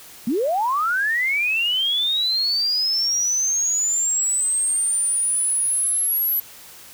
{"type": "linear sweep", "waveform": "sine", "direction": "up", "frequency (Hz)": [207.7, 11840], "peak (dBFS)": -18, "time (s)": [0.27, 6.4], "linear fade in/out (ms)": 5, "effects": ["white hiss -43 dBFS RMS until 6.93 s"]}